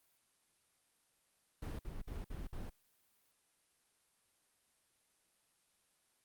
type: noise bursts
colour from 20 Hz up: brown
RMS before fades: -43 dBFS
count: 5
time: 1.62-2.698 s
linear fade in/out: 5 ms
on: 170 ms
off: 57 ms
effects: white hiss -75 dBFS RMS until 6.24 s + Opus 32 kbps